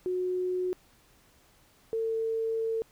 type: tone pair in turn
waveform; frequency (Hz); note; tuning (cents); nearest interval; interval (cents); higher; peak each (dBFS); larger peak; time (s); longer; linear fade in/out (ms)
sine; 365.2 / 449.4; F#4 / A4; -23 / +37; major third; 360; second; -27; neither; 0.06-0.73 / 1.93-2.82; second; 0
effects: pink hiss -62 dBFS RMS until 2.91 s